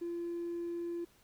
sine tone with hard clipping, 342.7 Hz, F4, 33 cents flat, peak -36 dBFS, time 0.01-1.05 s, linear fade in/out 10 ms, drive 1 dB, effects pink hiss -66 dBFS RMS until 1.23 s

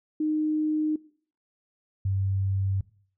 sine tone pair in turn, 307.7 / 96.92 Hz, D#4 / G2, -19 / -19 cents, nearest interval octave + minor sixth, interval 2000 cents, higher first, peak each -23 / -23 dBFS, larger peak neither, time 0.2-0.96 / 2.05-2.81 s, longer neither, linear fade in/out 5 ms, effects noise-tail reverb RT60 0.5 s tail -20 dB re dry

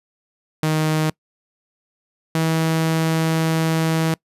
sawtooth tone pair in turn, 156.1 / 161.42 Hz, D#3 / E3, +6 / -36 cents, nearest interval minor second, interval 58 cents, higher second, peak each -13 dBFS, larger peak neither, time 0.63-1.1 / 2.35-4.14 s, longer second, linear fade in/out 2 ms, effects noise-tail reverb RT60 0.1 s tail -25 dB re dry + resampled to 32000 Hz

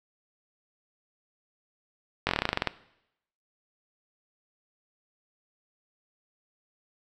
slowing click train, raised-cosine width 0.3 ms, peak -8 dBFS, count 13, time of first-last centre 2.27-2.673 s, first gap 20 ms, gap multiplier 1.09, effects noise-tail reverb RT60 0.8 s tail -18 dB re dry

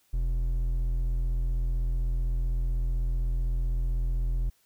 triangle tone with hard clipping, 42.09 Hz, E1, 37 cents sharp, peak -26 dBFS, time 0.13-4.5 s, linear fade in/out 10 ms, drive 9 dB, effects white hiss -67 dBFS RMS until 4.65 s

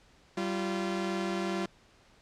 sawtooth tone pair together, 193.2 / 344.2 Hz, G3 / F4, -25 / -25 cents, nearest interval minor seventh, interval 1000 cents, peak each -29 / -29 dBFS, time 0.37-1.66 s, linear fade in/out 5 ms, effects pink hiss -61 dBFS RMS until 2.21 s + low-pass 6000 Hz 12 dB/octave

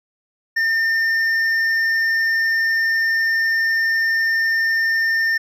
triangle tone with hard clipping, 1808 Hz, A6, 47 cents sharp, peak -17 dBFS, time 0.56-5.38 s, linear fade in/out 10 ms, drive 8 dB, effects none

